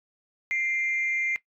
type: tone pair together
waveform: sine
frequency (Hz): 2093 / 2386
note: C7 / D7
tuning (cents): 0 / +27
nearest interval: major second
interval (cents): 227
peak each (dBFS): -24 / -33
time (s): 0.51-1.36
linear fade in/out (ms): 0
effects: noise-tail reverb RT60 0.1 s tail -17 dB re dry + tanh soft clip ceiling -19 dBFS